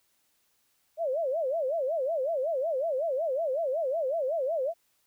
sine tone with vibrato, 587.3 Hz, D5, in tune, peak -26 dBFS, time 0.97-4.74 s, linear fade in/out 50 ms, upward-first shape sine, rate 5.4 Hz, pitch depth 250 cents each way, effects white hiss -71 dBFS RMS until 5.06 s

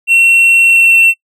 triangle tone with pitch glide, 2720 to 2703 Hz, F7 to E7, -46 to +43 cents, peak -3 dBFS, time 0.07-1.14 s, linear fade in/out 50 ms, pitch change -11 cents, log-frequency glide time 0.64-0.99 s, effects noise-tail reverb RT60 0.1 s tail -22 dB re dry

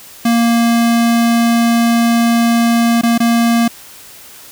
square tone with dropouts, 233.1 Hz, A#3, in tune, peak -10 dBFS, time 0.25-3.68 s, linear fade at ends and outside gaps 5 ms, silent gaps 3.013-3.033 / 3.179-3.201 s, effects white hiss -37 dBFS RMS until 4.51 s

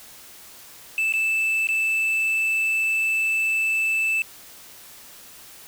triangle tone with dropouts, 2637 Hz, E7, in tune, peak -18 dBFS, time 0.98-4.22 s, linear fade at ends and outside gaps 1 ms, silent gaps 1.124-1.137 / 1.671-1.688 s, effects white hiss -45 dBFS RMS until 5.67 s

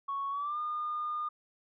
sine tone with pitch glide, 1108.7 to 1216 Hz, C#6 to D#6, 0 to -40 cents, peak -31 dBFS, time 0.08-1.29 s, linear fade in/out 10 ms, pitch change +160 cents, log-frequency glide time 0.3-0.59 s, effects tanh soft clip ceiling -27 dBFS

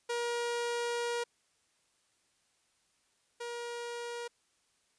sawtooth tone pair in turn, 475.5 / 475.5 Hz, A#4 / A#4, +34 / +34 cents, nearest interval unison, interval 0 cents, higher neither, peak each -28 / -34 dBFS, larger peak first, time 0.09-1.24 / 3.4-4.28 s, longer first, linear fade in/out 10 ms, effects white hiss -73 dBFS RMS until 4.98 s + resampled to 22050 Hz

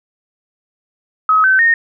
sine tone with pitch steps, 1275 / 1533.9 / 1845.3 Hz, D#6 / G6 / A#6, +42 / -38 / -18 cents, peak -8 dBFS, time 1.29-1.74 s, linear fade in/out 2 ms, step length 150 ms, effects none

